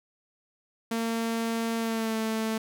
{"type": "tone with pitch glide", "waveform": "sawtooth", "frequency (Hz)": [228.2, 221.3], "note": ["A#3", "A3"], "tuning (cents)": [-37, 10], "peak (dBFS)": -23, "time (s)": [0.91, 2.58], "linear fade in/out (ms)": 5, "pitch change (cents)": -53, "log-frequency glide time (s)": [1.78, 2.17], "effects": []}